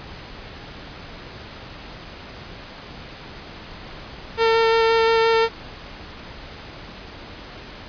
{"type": "tone with vibrato", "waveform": "sawtooth", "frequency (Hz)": 453, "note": "A#4", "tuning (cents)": -50, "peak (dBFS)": -11, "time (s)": [4.37, 5.49], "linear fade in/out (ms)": 50, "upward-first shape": "square", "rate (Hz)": 5.7, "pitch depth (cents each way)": 8, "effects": ["pink hiss -38 dBFS RMS until 7.88 s", "resampled to 11025 Hz"]}